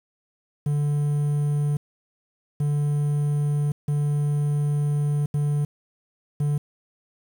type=tone bursts at uneven times; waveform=triangle; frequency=146.3 Hz; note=D3; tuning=6 cents flat; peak=-18 dBFS; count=5; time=0.66-1.77 / 2.6-3.72 / 3.88-5.26 / 5.34-5.65 / 6.4-6.58 s; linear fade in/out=5 ms; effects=8-bit